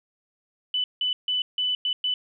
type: tone bursts at uneven times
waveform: sine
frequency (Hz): 2993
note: F#7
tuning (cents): +19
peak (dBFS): -22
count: 6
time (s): 0.74-0.84 / 1.01-1.13 / 1.28-1.42 / 1.58-1.75 / 1.85-1.93 / 2.04-2.14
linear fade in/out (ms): 2
effects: none